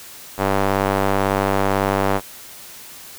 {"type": "tone with band-pass filter", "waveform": "square", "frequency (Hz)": 49.02, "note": "G1", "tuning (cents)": 1, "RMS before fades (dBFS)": -19, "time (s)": [0.37, 2.21], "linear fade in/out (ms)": 50, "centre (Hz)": 820, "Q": 0.89, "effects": ["white hiss -39 dBFS RMS until 3.18 s"]}